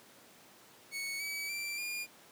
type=tone with pitch steps; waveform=sawtooth; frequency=2217 / 2282 / 2349 / 2418 Hz; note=C#7 / C#7 / D7 / D7; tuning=0 / +50 / 0 / +50 cents; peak=-33 dBFS; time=0.91-2.07 s; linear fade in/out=50 ms; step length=290 ms; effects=pink hiss -58 dBFS RMS until 2.31 s + high-pass 200 Hz 12 dB/octave